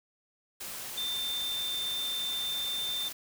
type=tone in noise; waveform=sine; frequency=3576 Hz; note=A7; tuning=27 cents sharp; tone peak=-31 dBFS; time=0.97-3.09 s; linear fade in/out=10 ms; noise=white; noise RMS=-40 dBFS; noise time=0.6-3.13 s; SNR=+6 dB; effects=none